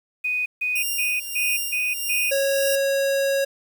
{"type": "tone bursts", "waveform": "sine", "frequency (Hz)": 2489, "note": "D#7", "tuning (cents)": 0, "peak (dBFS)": -21, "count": 6, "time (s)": [0.24, 2.31], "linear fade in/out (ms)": 10, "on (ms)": 220, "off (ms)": 150}
{"type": "tone with tremolo", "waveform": "5% pulse", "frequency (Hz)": 2794, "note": "F7", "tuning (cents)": 0, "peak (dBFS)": -14, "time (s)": [0.75, 2.76], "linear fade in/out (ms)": 10, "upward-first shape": "sine", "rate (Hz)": 1.6, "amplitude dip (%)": 60}
{"type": "tone", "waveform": "square", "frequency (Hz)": 550, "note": "C#5", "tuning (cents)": -14, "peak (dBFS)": -20, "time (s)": [2.31, 3.45], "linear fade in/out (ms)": 10}
{"effects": ["8-bit"]}